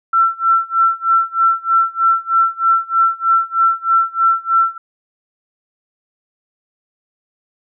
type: tone with tremolo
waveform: sine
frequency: 1345 Hz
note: E6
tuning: 34 cents sharp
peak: -8 dBFS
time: 0.13-4.78 s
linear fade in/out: 5 ms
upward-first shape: sine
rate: 3.2 Hz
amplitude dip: 95%
effects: none